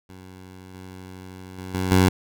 15% pulse tone with level steps, 92.9 Hz, F#2, 7 cents sharp, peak -35 / -32 / -27 / -17 / -8 dBFS, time 0.09-2.09 s, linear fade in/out 5 ms, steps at 0.74 / 1.58 / 1.74 / 1.91 s, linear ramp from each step 2 ms, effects none

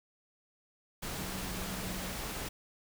sine tone in noise, 185.9 Hz, F#3, 8 cents sharp, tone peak -42 dBFS, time 1.17-2.14 s, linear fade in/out 10 ms, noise pink, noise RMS -39 dBFS, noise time 1.02-2.49 s, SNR -6 dB, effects none

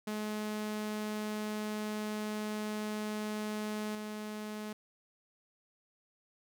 sawtooth tone with level steps, 212.6 Hz, G#3, 41 cents sharp, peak -31 / -35 dBFS, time 0.07-4.73 s, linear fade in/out 5 ms, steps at 3.95 s, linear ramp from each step 2 ms, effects none

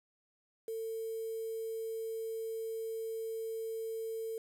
sine tone with quantisation, 450 Hz, A4, 39 cents sharp, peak -36 dBFS, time 0.68-4.38 s, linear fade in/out 2 ms, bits 9, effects none

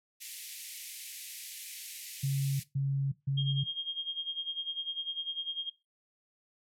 white band-pass noise, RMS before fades -45 dBFS, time 0.2-2.64 s, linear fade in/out 20 ms, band 2000 to 14000 Hz, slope 48 dB/octave
sine tone bursts, 137.7 Hz, C#3, 11 cents flat, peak -27 dBFS, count 3, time 2.23-3.64 s, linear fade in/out 10 ms, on 370 ms, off 150 ms
sine tone with tremolo, 3233 Hz, G#7, 47 cents flat, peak -30 dBFS, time 3.37-5.7 s, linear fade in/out 10 ms, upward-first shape sine, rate 10 Hz, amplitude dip 80%
effects noise-tail reverb RT60 0.2 s tail -17 dB re dry

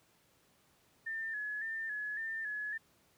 sine tone with vibrato, 1746 Hz, A6, 14 cents flat, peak -36 dBFS, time 1.06-2.78 s, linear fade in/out 10 ms, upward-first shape square, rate 1.8 Hz, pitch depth 49 cents each way, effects pink hiss -69 dBFS RMS until 3.17 s + high-pass 80 Hz 12 dB/octave

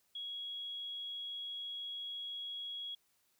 sine tone, 3322 Hz, G#7, in tune, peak -40 dBFS, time 0.15-2.95 s, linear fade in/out 5 ms, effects white hiss -75 dBFS RMS until 3.39 s

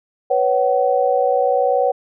sine chord, B suspended second, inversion none, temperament equal with one note detuned, 493.9 / 554.4 / 755.5 Hz, B4 / C#5 / F#5, 0 / 0 / +36 cents, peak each -18 dBFS, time 0.3-1.92 s, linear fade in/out 10 ms, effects none

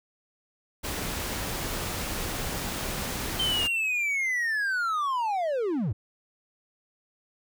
pink noise, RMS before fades -32 dBFS, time 0.83-3.68 s, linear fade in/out 20 ms
triangle linear sweep, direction down, 3128 to 82.41 Hz, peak -23 dBFS, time 3.39-5.93 s, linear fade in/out 10 ms
effects none

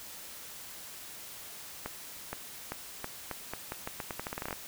accelerating click train, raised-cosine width 0.5 ms, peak -20 dBFS, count 19, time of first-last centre 1.86-4.528 s, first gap 470 ms, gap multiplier 0.83, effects white hiss -46 dBFS RMS until 4.67 s

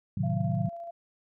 sine chord, A diminished seventh, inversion none, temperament equal, 110 / 130.81 / 155.56 / 185 Hz, A2 / C3 / Eb3 / Gb3, 0 / 0 / 0 / 0 cents, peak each -31 dBFS, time 0.17-0.69 s, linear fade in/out 5 ms
sine tone with tremolo, 682 Hz, F5, 41 cents flat, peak -36 dBFS, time 0.23-0.91 s, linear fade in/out 10 ms, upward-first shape square, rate 14 Hz, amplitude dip 25%
effects none

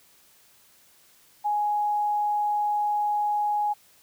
sine tone, 833 Hz, G#5, 5 cents sharp, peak -22 dBFS, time 1.44-3.74 s, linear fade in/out 20 ms, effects white hiss -58 dBFS RMS until 4.02 s

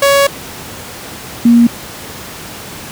sawtooth / sine tone pair in turn, 559 / 235.7 Hz, C#5 / A#3, +14 / +19 cents, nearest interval octave + minor third, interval 1495 cents, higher first, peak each -3 dBFS, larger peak neither, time 0.02-0.27 / 1.45-1.67 s, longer first, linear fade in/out 5 ms, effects pink hiss -28 dBFS RMS until 2.91 s + high-pass 80 Hz 12 dB/octave

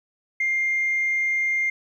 sine tone, 2110 Hz, C7, 14 cents sharp, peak -19 dBFS, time 0.4-1.7 s, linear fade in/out 5 ms, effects tanh soft clip ceiling -16 dBFS + 10-bit

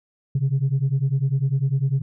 sine beating tone pair, 130.81 / 140.81 Hz, C3 / C#3, 0 / +27 cents, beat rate 10 Hz, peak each -20 / -20 dBFS, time 0.35-2.02 s, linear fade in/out 5 ms, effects tanh soft clip ceiling -14 dBFS

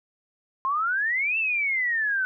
sine exponential two-way sweep, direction up then down, 1046.5 to 2700 to 1499 Hz, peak -22 dBFS, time 0.65-2.25 s, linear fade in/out 0 ms, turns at 1.38 s, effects none

